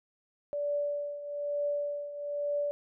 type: tone with tremolo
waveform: sine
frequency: 580 Hz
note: D5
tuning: 22 cents flat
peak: -27 dBFS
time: 0.53-2.71 s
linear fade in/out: 0 ms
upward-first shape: triangle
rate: 1.1 Hz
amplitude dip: 75%
effects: none